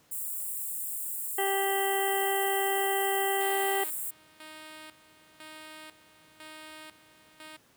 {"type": "high-pass noise", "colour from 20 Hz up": "white", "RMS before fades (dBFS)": -35, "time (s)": [0.11, 4.11], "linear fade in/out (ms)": 10, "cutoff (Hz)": 7500, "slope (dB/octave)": 96}
{"type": "harmonic tone", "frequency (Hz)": 392, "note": "G4", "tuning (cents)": 0, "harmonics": [1, 2, 3, 4, 5, 7, 8], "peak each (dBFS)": [-30, -30, -41, -41, -34, -45, -40], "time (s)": [1.38, 3.84], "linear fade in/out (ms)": 5}
{"type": "tone with tremolo", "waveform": "5% pulse", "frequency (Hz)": 311.1, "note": "D#4", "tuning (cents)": 0, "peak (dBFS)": -33, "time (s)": [3.4, 7.57], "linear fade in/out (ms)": 10, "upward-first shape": "square", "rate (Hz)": 1, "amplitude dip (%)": 80}
{"effects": ["pink hiss -63 dBFS RMS until 7.76 s", "high-pass 100 Hz 12 dB/octave"]}